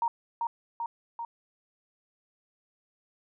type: tone with echo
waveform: sine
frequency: 932 Hz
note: A#5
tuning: 1 cent flat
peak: -24 dBFS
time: 0.02-0.08 s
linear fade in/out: 2 ms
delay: 390 ms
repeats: 3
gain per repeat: -3 dB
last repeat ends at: 1.25 s
effects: none